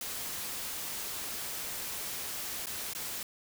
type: noise with dropouts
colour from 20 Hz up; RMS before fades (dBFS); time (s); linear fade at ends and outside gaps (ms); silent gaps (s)
white; -38; 0.01-3.23; 2; 2.659-2.668 / 2.935-2.949
effects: none